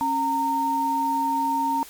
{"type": "tone pair together", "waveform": "sine", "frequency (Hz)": [273.5, 920], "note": ["C#4", "A#5"], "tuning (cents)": [-23, -23], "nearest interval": "octave + major sixth", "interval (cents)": 2100, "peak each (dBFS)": [-28, -21], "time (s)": [0.01, 1.83], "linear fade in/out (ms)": 0, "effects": ["white hiss -44 dBFS RMS until 1.89 s", "MP3 96 kbps"]}